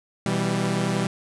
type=chord; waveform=sawtooth; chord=E minor; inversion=second; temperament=equal with one note detuned; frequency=125.19 / 164.81 / 196 Hz; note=B2 / E3 / G3; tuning=+24 / 0 / 0 cents; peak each=-24 / -23 / -21 dBFS; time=0.26-1.07 s; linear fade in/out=2 ms; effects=resampled to 24000 Hz + 8-bit